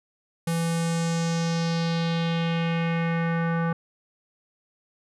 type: tone with low-pass filter sweep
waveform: square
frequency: 166.7 Hz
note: E3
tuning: 20 cents sharp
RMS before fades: -25 dBFS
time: 0.47-3.73 s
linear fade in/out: 5 ms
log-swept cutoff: 11000 to 1400 Hz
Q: 2.3
effects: none